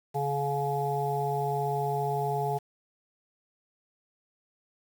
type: harmonic tone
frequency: 141.3 Hz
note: C#3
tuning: 34 cents sharp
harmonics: 1 / 3 / 5 / 6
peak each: -32 / -32 / -32 / -32 dBFS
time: 0.14-2.59 s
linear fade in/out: 20 ms
effects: 8-bit